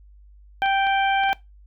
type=harmonic tone; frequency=783 Hz; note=G5; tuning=2 cents flat; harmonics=1 / 2 / 3 / 4; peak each=-19 / -25 / -29 / -31 dBFS; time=0.62-1.33 s; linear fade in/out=0 ms
type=clicks; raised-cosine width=0.3 ms; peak=-21 dBFS; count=5; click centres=0.66 / 0.869 / 1.236 / 1.293 / 1.332 s
effects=noise-tail reverb RT60 0.2 s tail -21 dB re dry + added 50 Hz sine -46 dBFS peak until 1.66 s